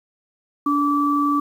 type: tone pair together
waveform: sine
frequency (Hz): 289.4 / 1157.6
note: D4 / D6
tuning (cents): -25 / -25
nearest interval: 2 octaves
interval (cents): 2400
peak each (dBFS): -19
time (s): 0.66-1.4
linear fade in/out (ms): 5
effects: 8-bit